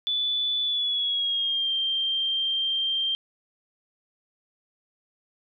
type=tone with pitch glide; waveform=sine; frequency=3475 to 3168 Hz; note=A7 to G7; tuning=-22 to +18 cents; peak=-23 dBFS; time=0.07-3.15 s; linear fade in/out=0 ms; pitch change=-160 cents; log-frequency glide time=0.62-1.72 s; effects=none